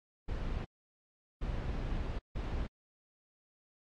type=noise bursts at uneven times; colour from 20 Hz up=brown; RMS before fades=-36 dBFS; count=3; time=0.28-0.65 / 1.41-2.19 / 2.35-2.67 s; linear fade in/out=10 ms; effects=low-pass 4000 Hz 12 dB/octave + AAC 48 kbps